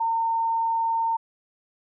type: tone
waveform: sine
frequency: 911 Hz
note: A#5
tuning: 40 cents flat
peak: -21 dBFS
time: 0-1.17 s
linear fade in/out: 10 ms
effects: none